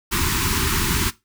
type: band-stop noise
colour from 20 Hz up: pink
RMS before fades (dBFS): -21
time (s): 0.11-1.11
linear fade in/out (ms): 20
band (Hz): 410 to 880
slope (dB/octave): 96
effects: noise-tail reverb RT60 0.2 s tail -17 dB re dry